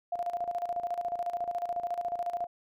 sine tone with tremolo, 698.5 Hz, F5, in tune, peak -28 dBFS, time 0.12-2.47 s, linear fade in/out 5 ms, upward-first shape square, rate 14 Hz, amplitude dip 70%, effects none

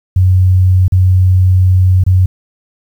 sine tone with dropouts, 92.5 Hz, F#2, in tune, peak -5 dBFS, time 0.16-2.26 s, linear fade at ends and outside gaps 5 ms, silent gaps 0.881-0.921 / 2.038-2.064 s, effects 7-bit

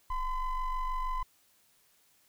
triangle ring-modulated tone, 499.8 Hz, B4, 21 cents sharp, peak -25 dBFS, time 0.1-1.23 s, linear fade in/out 5 ms, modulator 523 Hz, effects white hiss -67 dBFS RMS until 2.28 s

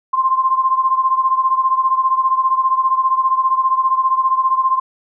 sine beating tone pair, 1047 / 1062 Hz, C6 / C6, +1 / +25 cents, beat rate 15 Hz, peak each -14 / -18 dBFS, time 0.13-4.8 s, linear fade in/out 10 ms, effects none

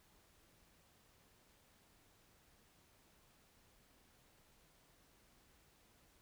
silence, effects pink hiss -70 dBFS RMS until 6.21 s

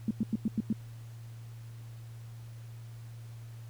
sine tone bursts, 217.5 Hz, A3, 20 cents flat, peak -25 dBFS, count 6, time 0.08-0.728 s, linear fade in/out 2 ms, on 28 ms, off 96 ms, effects added 115 Hz sine -43 dBFS peak until 3.69 s + pink hiss -60 dBFS RMS until 3.69 s

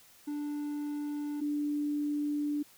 triangle / sine tone pair in turn, 293.7 / 293.7 Hz, D4 / D4, 0 / 0 cents, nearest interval unison, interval 0 cents, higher neither, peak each -31 / -29 dBFS, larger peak second, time 0.27-1.41 / 1.41-2.63 s, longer second, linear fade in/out 10 ms, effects white hiss -59 dBFS RMS until 2.77 s

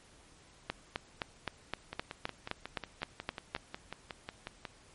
two click trains, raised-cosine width 0.3 ms, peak -17 / -23 dBFS, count 12 / 16, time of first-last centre 0.7-3.55 / 1.93-4.652 s, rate 3.86 / 5.51 Hz, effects pink hiss -60 dBFS RMS until 4.94 s + MP3 48 kbps

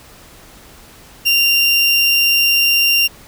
30% pulse tone, 2778 Hz, F7, 10 cents flat, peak -8 dBFS, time 1.25-3.08 s, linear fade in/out 20 ms, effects pink hiss -42 dBFS RMS until 3.27 s

